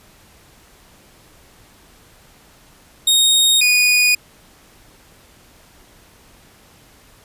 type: tone pair in turn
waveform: sawtooth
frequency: 3729 / 2466 Hz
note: A#7 / D#7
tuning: 0 / -16 cents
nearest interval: perfect fifth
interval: 716 cents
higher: first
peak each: -8 dBFS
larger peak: neither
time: 3.07-3.61 / 3.61-4.15 s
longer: neither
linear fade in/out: 5 ms
effects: pink hiss -49 dBFS RMS until 7.24 s + resampled to 32000 Hz